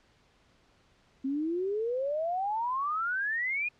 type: exponential sweep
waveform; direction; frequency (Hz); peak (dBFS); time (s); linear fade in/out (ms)
sine; up; 261.6 to 2489; -28; 1.24-3.69; 10
effects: pink hiss -65 dBFS RMS until 3.79 s + low-pass 5000 Hz 12 dB/octave